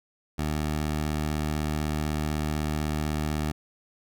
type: tone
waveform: 15% pulse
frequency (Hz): 76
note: D#2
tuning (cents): -40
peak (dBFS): -20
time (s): 0.38-3.52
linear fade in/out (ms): 10
effects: none